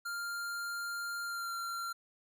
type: tone with pitch glide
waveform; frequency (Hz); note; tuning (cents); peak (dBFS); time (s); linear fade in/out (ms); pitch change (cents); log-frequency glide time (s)
square; 1396.9 to 1375.3; F6 to F6; 0 to -27; -37; 0.05-1.93; 10; -27; 1.24-1.53
effects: none